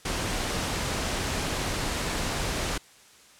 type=noise; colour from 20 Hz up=pink; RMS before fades=-29 dBFS; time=0.05-2.78 s; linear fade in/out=5 ms; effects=white hiss -54 dBFS RMS until 3.39 s + low-pass 9000 Hz 12 dB/octave